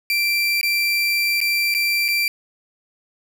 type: tone with dropouts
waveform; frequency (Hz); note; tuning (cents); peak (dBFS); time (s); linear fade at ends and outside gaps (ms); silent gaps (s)
30% pulse; 2353; D7; +3; -15; 0.1-2.28; 1; 0.612-0.63 / 1.404-1.413 / 1.741-1.748 / 2.082-2.086
effects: none